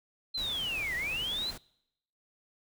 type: linear two-way sweep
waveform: sine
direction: down then up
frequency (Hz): 4170 to 1864.7 to 4170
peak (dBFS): -31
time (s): 0.34-1.51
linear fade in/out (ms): 10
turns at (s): 0.95
type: noise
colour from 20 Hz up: pink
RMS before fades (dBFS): -44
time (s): 0.37-1.58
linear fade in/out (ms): 10
effects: noise-tail reverb RT60 0.8 s tail -24 dB re dry